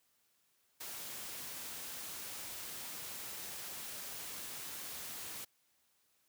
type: noise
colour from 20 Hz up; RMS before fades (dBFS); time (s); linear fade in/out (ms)
white; -45; 0.8-5.45; 10
effects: white hiss -75 dBFS RMS until 6.28 s + high-pass 60 Hz 12 dB/octave